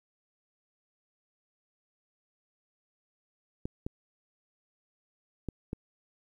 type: clicks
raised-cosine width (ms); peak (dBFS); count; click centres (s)
3; -21; 4; 3.655 / 3.865 / 5.487 / 5.731
effects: 10-bit